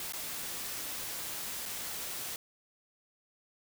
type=noise with dropouts; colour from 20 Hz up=white; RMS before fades=-39 dBFS; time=0-2.36 s; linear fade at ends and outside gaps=1 ms; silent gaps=0.123-0.134 / 1.655-1.66 s; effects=none